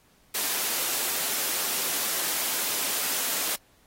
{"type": "high-pass noise", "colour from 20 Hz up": "white", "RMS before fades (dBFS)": -28, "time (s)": [0.34, 3.56], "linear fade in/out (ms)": 10, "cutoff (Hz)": 250, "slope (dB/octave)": 12, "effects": ["pink hiss -62 dBFS RMS until 3.86 s", "AAC 48 kbps"]}